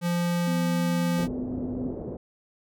square tone, 173.6 Hz, F3, 10 cents flat, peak -24 dBFS, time 0.01-1.28 s, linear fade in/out 50 ms
sine tone with vibrato, 252 Hz, B3, 35 cents sharp, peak -30 dBFS, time 0.47-1.93 s, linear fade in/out 5 ms, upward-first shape triangle, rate 9.3 Hz, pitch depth 10 cents each way
white low-pass noise, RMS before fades -35 dBFS, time 1.18-2.17 s, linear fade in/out 5 ms, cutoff 490 Hz, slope 24 dB/octave
effects none

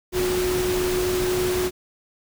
sine tone in noise, 364.3 Hz, F#4, 27 cents flat, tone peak -21 dBFS, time 0.12-1.71 s, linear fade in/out 50 ms, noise pink, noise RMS -28 dBFS, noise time 0.12-1.71 s, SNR +4 dB, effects none

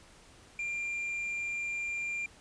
triangle tone, 2387 Hz, D7, 28 cents sharp, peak -31 dBFS, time 0.59-2.26 s, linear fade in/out 2 ms, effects pink hiss -57 dBFS RMS until 2.4 s + resampled to 22050 Hz

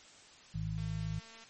harmonic tone, 53 Hz, G#1, 36 cents sharp, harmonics 1 / 2 / 3, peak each -42 / -38 / -37 dBFS, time 0.54-1.2 s, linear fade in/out 10 ms
click train, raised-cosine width 0.2 ms, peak -38 dBFS, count 150, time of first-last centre 0.78-1.439 s, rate 226 Hz
effects white hiss -57 dBFS RMS until 1.49 s + MP3 32 kbps

